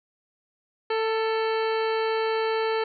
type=harmonic tone with a mistuned harmonic; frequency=444.5 Hz; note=A4; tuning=18 cents sharp; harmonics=1 / 2 / 3 / 4 / 5 / 6 / 7 / 9 / 10; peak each=-24 / -30 / -34 / -36 / -38 / -40 / -41 / -43 / -44 dBFS; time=0.9-2.84 s; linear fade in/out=5 ms; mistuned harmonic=4; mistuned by=-23 cents; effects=none